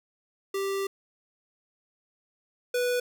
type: tone pair in turn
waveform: square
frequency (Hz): 392 / 491.8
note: G4 / B4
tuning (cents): 0 / -7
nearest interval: major third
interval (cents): 393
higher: second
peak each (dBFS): -28 / -25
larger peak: second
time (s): 0.54-0.87 / 2.74-3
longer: first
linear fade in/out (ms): 5
effects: none